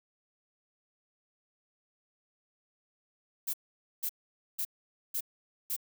violet noise bursts, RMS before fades -33 dBFS, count 5, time 3.47-5.765 s, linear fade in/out 10 ms, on 67 ms, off 490 ms, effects none

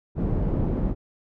pink low-pass noise, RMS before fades -24 dBFS, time 0.15-0.95 s, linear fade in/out 50 ms, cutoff 380 Hz, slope 12 dB/octave, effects none

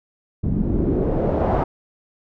pink noise with low-pass filter sweep, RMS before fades -20 dBFS, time 0.43-1.64 s, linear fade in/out 10 ms, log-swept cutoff 200 to 860 Hz, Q 2, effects none

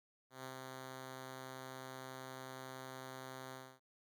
5% pulse tone with ADSR envelope, 130.81 Hz, C3, in tune, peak -34 dBFS, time 0.3-3.8 s, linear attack 140 ms, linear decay 99 ms, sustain -2 dB, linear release 270 ms, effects none

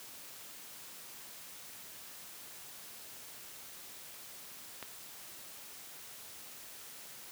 click, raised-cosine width 0.3 ms, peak -25 dBFS, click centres 4.827 s, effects white hiss -50 dBFS RMS until 7.31 s + high-pass 80 Hz 12 dB/octave

